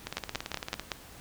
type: two click trains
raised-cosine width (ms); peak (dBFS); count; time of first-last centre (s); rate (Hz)
0.2; -13 / -17; 5 / 14; 0.17-0.918 / 0.07-0.796; 5.35 / 17.9
effects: pink hiss -50 dBFS RMS until 1.2 s